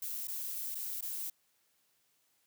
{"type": "noise with dropouts", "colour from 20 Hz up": "violet", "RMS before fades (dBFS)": -39, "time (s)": [0.02, 1.3], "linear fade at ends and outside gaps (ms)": 5, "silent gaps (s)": [[0.273, 0.281], [0.748, 0.752], [1.011, 1.024]], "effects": ["white hiss -74 dBFS RMS until 2.46 s", "high-pass 80 Hz 12 dB/octave"]}